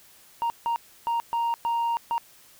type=tone bursts at uneven times; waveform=sine; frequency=932.3 Hz; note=A#5; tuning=in tune; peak=-20 dBFS; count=6; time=0.42-0.5 / 0.66-0.76 / 1.07-1.2 / 1.33-1.54 / 1.65-1.97 / 2.11-2.18 s; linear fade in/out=0 ms; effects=tanh soft clip ceiling -22 dBFS + white hiss -54 dBFS RMS until 2.59 s